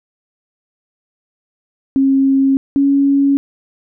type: tone pair in turn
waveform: sine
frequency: 270.5 / 278.4 Hz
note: C#4 / C#4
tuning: -42 / +8 cents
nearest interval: unison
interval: 50 cents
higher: second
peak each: -9 dBFS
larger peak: neither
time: 1.96-2.57 / 2.76-3.37 s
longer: neither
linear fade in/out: 0 ms
effects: none